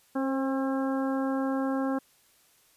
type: harmonic tone with a mistuned harmonic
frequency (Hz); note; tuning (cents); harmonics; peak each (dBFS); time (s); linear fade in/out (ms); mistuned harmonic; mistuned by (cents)
268.6; C4; +46; 1 / 2 / 3 / 4 / 5 / 6; -27 / -33 / -37 / -39 / -41 / -43; 0.15-1.99; 10; 2; -18
effects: white hiss -63 dBFS RMS until 2.76 s + resampled to 32000 Hz